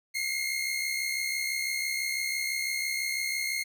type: tone pair together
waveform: sawtooth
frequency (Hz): 2093 / 2159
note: C7 / C#7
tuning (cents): 0 / -46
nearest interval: minor second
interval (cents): 54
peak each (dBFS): -30 / -27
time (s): 0.14-3.64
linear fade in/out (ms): 20
effects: none